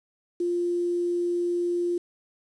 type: tone with quantisation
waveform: sine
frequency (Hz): 349.2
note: F4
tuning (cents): 0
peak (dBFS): -23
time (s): 0.4-1.98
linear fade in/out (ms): 5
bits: 8
effects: resampled to 22050 Hz